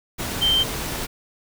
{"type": "tone in noise", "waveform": "sine", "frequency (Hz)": 3130, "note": "G7", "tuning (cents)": -3, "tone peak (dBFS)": -16, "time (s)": [0.41, 0.64], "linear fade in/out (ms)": 20, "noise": "pink", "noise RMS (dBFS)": -28, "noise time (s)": [0.18, 1.07], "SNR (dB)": 9, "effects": []}